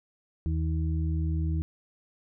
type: harmonic tone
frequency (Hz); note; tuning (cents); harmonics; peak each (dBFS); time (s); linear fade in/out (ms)
80; D#2; +49; 1 / 2 / 4; -26 / -32 / -38; 0.46-1.62; 0
effects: none